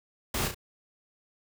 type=noise with echo; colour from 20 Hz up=pink; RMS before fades=-30 dBFS; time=0.34-0.48 s; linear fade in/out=5 ms; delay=33 ms; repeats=2; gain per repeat=-6 dB; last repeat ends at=0.546 s; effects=none